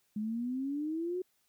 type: exponential sweep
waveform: sine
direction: up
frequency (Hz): 207.7 to 372.2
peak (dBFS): -32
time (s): 0.16-1.22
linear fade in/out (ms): 5
effects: white hiss -74 dBFS RMS until 1.48 s